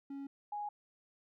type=tone pair in turn; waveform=triangle / sine; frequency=277.2 / 828.9 Hz; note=C#4 / G#5; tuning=0 / -4 cents; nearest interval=octave + perfect fifth; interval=1896 cents; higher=second; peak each=-39 / -37 dBFS; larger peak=second; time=0.1-0.27 / 0.52-0.69 s; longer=neither; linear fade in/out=5 ms; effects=none